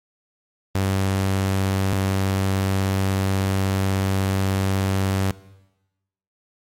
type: tone pair in turn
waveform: sawtooth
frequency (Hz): 96.4 / 96.4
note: G2 / G2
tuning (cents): -28 / -28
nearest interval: unison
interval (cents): 0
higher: neither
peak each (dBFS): -15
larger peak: neither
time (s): 0.75-1.93 / 1.93-5.31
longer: second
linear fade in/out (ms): 0
effects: noise-tail reverb RT60 1.0 s tail -19 dB re dry + MP3 64 kbps